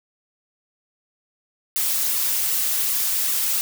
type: noise with flanger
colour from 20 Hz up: blue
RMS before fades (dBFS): -22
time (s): 1.76-3.61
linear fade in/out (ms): 0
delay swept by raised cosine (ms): 1.2 to 6.3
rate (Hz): 2.6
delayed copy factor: -0.85
effects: none